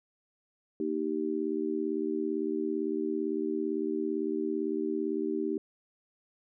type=chord; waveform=sine; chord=Eb major; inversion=second; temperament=just; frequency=233.3 / 311.1 / 388.9 Hz; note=Bb3 / Eb4 / G4; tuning=+2 / 0 / -14 cents; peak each=-36 / -32 / -32 dBFS; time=0.8-5.58 s; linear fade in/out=2 ms; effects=none